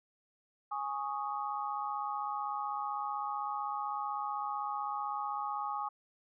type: chord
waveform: sine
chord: Ab suspended fourth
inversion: none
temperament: equal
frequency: 830.6 / 1108.7 / 1244.5 Hz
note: Ab5 / Db6 / Eb6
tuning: 0 / 0 / 0 cents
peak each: -37 / -39 / -39 dBFS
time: 0.71-5.89 s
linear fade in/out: 10 ms
effects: none